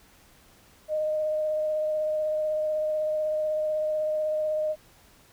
sine tone with vibrato, 616 Hz, D#5, 17 cents flat, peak -24 dBFS, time 0.88-4.76 s, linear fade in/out 50 ms, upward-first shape triangle, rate 16 Hz, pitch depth 15 cents each way, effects pink hiss -57 dBFS RMS until 5.32 s

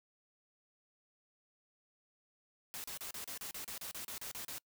white noise bursts, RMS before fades -44 dBFS, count 14, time 2.74-4.582 s, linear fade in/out 0 ms, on 100 ms, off 34 ms, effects noise-tail reverb RT60 0.1 s tail -26 dB re dry

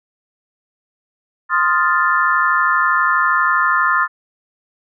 sine chord, F dominant seventh, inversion second, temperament equal, 1046.5 / 1244.5 / 1396.9 / 1760 Hz, C6 / Eb6 / F6 / A6, 0 / 0 / 0 / 0 cents, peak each -18 dBFS, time 1.49-4.08 s, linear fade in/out 50 ms, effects none

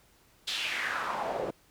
pink noise with band-pass filter sweep, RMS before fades -33 dBFS, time 0.47-1.51 s, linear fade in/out 10 ms, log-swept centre 4000 to 440 Hz, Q 2.9, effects pink hiss -63 dBFS RMS until 1.7 s

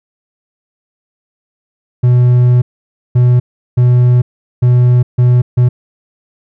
triangle tone bursts at uneven times, 123.47 Hz, B2, in tune, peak -3 dBFS, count 6, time 2.03-2.62 / 3.15-3.4 / 3.77-4.22 / 4.62-5.03 / 5.18-5.42 / 5.57-5.69 s, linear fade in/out 10 ms, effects none

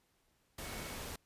sine tone in noise, 2219 Hz, C#7, 1 cent sharp, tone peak -54 dBFS, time 0.62-0.96 s, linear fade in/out 5 ms, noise pink, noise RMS -44 dBFS, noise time 0.58-1.16 s, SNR -13 dB, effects pink hiss -75 dBFS RMS until 1.25 s + resampled to 32000 Hz

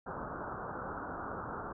white low-pass noise, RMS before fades -41 dBFS, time 0.06-1.73 s, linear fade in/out 10 ms, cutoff 1500 Hz, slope 96 dB/octave, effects none

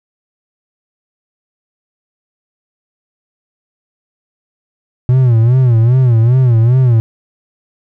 triangle tone with vibrato, 121.2 Hz, B2, 32 cents flat, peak -4 dBFS, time 5.09-7 s, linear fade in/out 0 ms, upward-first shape sine, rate 2.5 Hz, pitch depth 140 cents each way, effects none

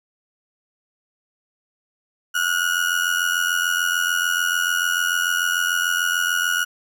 35% pulse tone with amplitude modulation, 1449 Hz, F#6, 37 cents flat, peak -14 dBFS, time 2.34-6.65 s, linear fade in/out 20 ms, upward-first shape sine, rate 86.8 Hz, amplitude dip 70%, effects none

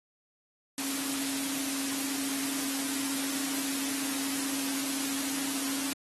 sine tone in noise, 273.1 Hz, C#4, 26 cents flat, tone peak -35 dBFS, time 0.78-5.93 s, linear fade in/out 0 ms, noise white, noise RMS -34 dBFS, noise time 0.78-5.93 s, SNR -4 dB, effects high-pass 150 Hz 12 dB/octave + AAC 32 kbps

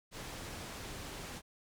pink low-pass noise, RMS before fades -45 dBFS, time 0.11-1.42 s, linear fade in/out 50 ms, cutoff 9800 Hz, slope 12 dB/octave, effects none

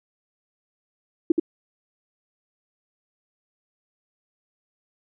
sine tone with echo, 329.6 Hz, E4, in tune, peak -12 dBFS, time 1.3-1.32 s, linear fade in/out 5 ms, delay 78 ms, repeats 1, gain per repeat -3 dB, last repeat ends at 1.398 s, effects none

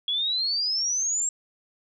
sine exponential sweep, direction up, 3322 to 7590 Hz, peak -23 dBFS, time 0.08-1.29 s, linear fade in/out 2 ms, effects none

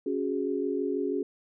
sine chord, C# suspended fourth, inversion none, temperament just, 277.2 / 369.6 / 415.8 Hz, C#4 / F#4 / G#4, 0 / -2 / +2 cents, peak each -31 dBFS, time 0.06-1.23 s, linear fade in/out 5 ms, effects none

